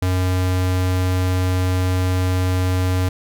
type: tone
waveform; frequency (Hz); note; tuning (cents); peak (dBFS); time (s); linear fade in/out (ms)
square; 91.9; F#2; -11; -17; 0.02-3.09; 5
effects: none